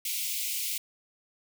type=high-pass noise; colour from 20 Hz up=white; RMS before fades=-32 dBFS; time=0.05-0.78 s; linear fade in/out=5 ms; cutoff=2100 Hz; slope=96 dB/octave; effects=none